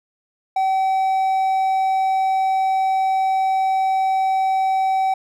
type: tone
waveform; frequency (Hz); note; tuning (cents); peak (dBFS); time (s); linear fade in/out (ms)
triangle; 765; G5; -42; -14; 0.56-5.14; 5
effects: none